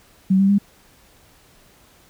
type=tone with pitch steps; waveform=sine; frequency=190 / 195.45 / 201.1 Hz; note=F#3 / G3 / G3; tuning=+46 / -5 / +44 cents; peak=-12 dBFS; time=0.3-0.585 s; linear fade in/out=10 ms; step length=95 ms; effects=pink hiss -53 dBFS RMS until 2.09 s